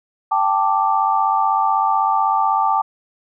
sine chord, G suspended second, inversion none, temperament equal, 784 / 880 / 1174.7 Hz, G5 / A5 / D6, 0 / 0 / 0 cents, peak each -19 / -18 / -19 dBFS, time 0.31-2.82 s, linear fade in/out 10 ms, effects none

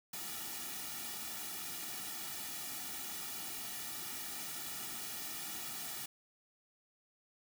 white noise with comb filter, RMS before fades -43 dBFS, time 0.13-6.06 s, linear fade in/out 5 ms, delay 1.9 ms, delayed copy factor -0.85, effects none

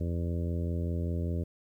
harmonic tone, 85.1 Hz, F2, 44 cents flat, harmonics 1 / 2 / 3 / 4 / 5 / 6 / 7, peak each -30 / -36 / -40 / -42 / -44 / -46 / -47 dBFS, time 0-1.44 s, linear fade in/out 10 ms, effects 11-bit

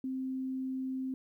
sine tone, 261.6 Hz, C4, in tune, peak -33 dBFS, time 0.04-1.14 s, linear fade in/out 2 ms, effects 12-bit

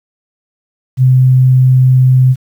sine tone, 128.9 Hz, C3, 26 cents flat, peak -4 dBFS, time 0.97-2.36 s, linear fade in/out 50 ms, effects 7-bit

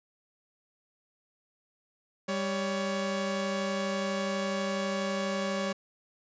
sawtooth tone pair together, 197.71 / 561 Hz, G3 / C#5, +15 / +21 cents, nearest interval octave + tritone, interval 1806 cents, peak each -28 dBFS, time 2.28-5.73 s, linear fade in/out 10 ms, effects resampled to 16000 Hz

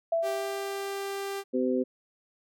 sine tone with exponential decay, 665 Hz, E5, 15 cents sharp, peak -22 dBFS, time 0.12-1.18 s, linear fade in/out 5 ms, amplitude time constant 230 ms
sawtooth tone with pitch glide, 392 to 395.2 Hz, G4 to G4, 0 to +14 cents, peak -28 dBFS, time 0.22-1.44 s, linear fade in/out 50 ms, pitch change +14 cents, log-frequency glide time 0.33-0.46 s
harmonic tone, 127.6 Hz, C3, 43 cents flat, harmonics 2 / 3 / 4, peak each -27 / -29 / -30 dBFS, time 1.53-1.84 s, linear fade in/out 20 ms
effects none

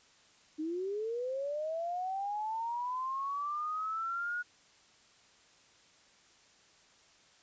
sine linear sweep, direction up, 301.2 to 1458 Hz, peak -33 dBFS, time 0.58-4.43 s, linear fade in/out 20 ms, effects white hiss -63 dBFS RMS until 7.42 s + resampled to 16000 Hz

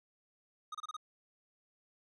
square tone bursts, 1244.5 Hz, D#6, in tune, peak -40 dBFS, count 5, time 0.72-0.967 s, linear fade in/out 5 ms, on 27 ms, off 28 ms, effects low-pass 6000 Hz 12 dB/octave

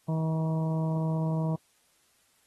harmonic tone, 159.9 Hz, D#3, 48 cents sharp, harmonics 1 / 2 / 3 / 4 / 5 / 6 / 7, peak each -26 / -38 / -41 / -38 / -51 / -41 / -52 dBFS, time 0.08-1.56 s, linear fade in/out 10 ms, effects white hiss -67 dBFS RMS until 2.46 s + AAC 32 kbps

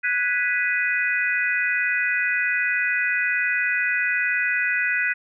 sine chord, G# minor seventh, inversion third, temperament equal, 1480 / 1661.2 / 1975.5 / 2489 Hz, F#6 / G#6 / B6 / D#7, 0 / 0 / 0 / 0 cents, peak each -24 / -29 / -24 / -26 dBFS, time 0.03-5.14 s, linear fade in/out 20 ms, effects none

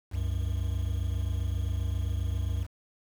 triangle tone pair together, 66.6 / 94.1 Hz, C2 / F#2, +31 / +30 cents, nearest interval tritone, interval 599 cents, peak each -28 dBFS, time 0.11-2.67 s, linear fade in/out 50 ms, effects 8-bit

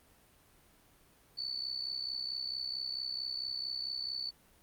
sine tone with amplitude modulation, 4482 Hz, C#8, 18 cents sharp, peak -32 dBFS, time 1.37-4.31 s, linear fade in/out 20 ms, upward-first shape sine, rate 64.5 Hz, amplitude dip 75%, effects pink hiss -64 dBFS RMS until 4.62 s + Opus 32 kbps

